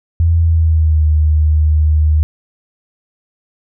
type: tone with pitch glide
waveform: sine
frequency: 83.3 to 76.83 Hz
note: E2 to D#2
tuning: +19 to -21 cents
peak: -8 dBFS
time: 0.2-2.23 s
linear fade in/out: 0 ms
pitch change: -140 cents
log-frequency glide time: 0.38-1.06 s
effects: none